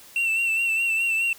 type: tone with vibrato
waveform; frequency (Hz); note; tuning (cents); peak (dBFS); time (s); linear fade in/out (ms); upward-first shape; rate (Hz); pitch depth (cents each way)
triangle; 2700; E7; +41; -19; 0.16-1.33; 2; sine; 4.8; 40
effects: white hiss -48 dBFS RMS until 1.38 s